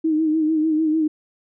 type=tone with vibrato; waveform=sine; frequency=313.7 Hz; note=D#4; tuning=14 cents sharp; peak=-16 dBFS; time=0.04-1.08 s; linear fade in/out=10 ms; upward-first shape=sine; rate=6.7 Hz; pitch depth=49 cents each way; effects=none